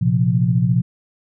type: chord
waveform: sine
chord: Bb suspended second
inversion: none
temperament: equal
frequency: 116.54 / 130.81 / 174.61 Hz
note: Bb2 / C3 / F3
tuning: 0 / 0 / 0 cents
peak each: -18 dBFS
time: 0.01-0.82 s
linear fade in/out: 10 ms
effects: none